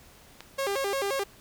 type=clicks; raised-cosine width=0.2 ms; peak=-23 dBFS; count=2; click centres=0.406 / 0.764 s
type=tone with vibrato; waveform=sawtooth; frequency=466.2 Hz; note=A#4; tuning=in tune; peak=-23 dBFS; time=0.58-1.24 s; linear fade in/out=10 ms; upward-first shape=square; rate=5.7 Hz; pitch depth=270 cents each way
effects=pink hiss -54 dBFS RMS until 1.4 s